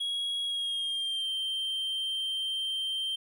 triangle tone with pitch glide, 3314 to 3141 Hz, G#7 to G7, -4 to +3 cents, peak -28 dBFS, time 0-3.16 s, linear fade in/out 10 ms, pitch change -93 cents, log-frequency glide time 0.46-1.28 s, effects none

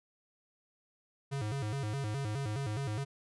square tone with vibrato, 121.4 Hz, B2, 29 cents flat, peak -34 dBFS, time 1.31-3.05 s, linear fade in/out 20 ms, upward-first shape square, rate 4.8 Hz, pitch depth 230 cents each way, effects resampled to 24000 Hz

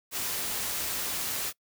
white noise, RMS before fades -32 dBFS, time 0.11-1.53 s, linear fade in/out 50 ms, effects noise-tail reverb RT60 0.1 s tail -23 dB re dry

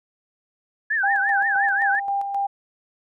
sine tone with vibrato, 1661.2 Hz, G#6, in tune, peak -19 dBFS, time 0.9-2 s, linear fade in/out 10 ms, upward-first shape triangle, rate 5.7 Hz, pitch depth 200 cents each way
sine tone with tremolo, 797 Hz, G5, 28 cents sharp, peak -20 dBFS, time 1.03-2.47 s, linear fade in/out 10 ms, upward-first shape square, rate 3.8 Hz, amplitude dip 45%
effects none

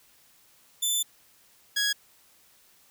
15% pulse tone pair in turn, 3520 / 1661.2 Hz, A7 / G#6, 0 / 0 cents, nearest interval octave + minor second, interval 1300 cents, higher first, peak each -17 / -17 dBFS, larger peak neither, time 0.82-1.03 / 1.76-1.93 s, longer first, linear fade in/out 10 ms, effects white hiss -60 dBFS RMS until 2.9 s

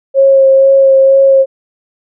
sine tone with vibrato, 540 Hz, C#5, 45 cents flat, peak -3 dBFS, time 0.14-1.46 s, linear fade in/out 50 ms, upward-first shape sine, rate 2.1 Hz, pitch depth 14 cents each way, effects none

